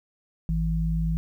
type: tone pair together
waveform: sine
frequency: 54.27 / 162.9 Hz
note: A1 / E3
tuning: -23 / -20 cents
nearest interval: octave + perfect fifth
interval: 1903 cents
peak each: -25 dBFS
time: 0.49-1.17 s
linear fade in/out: 0 ms
effects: 10-bit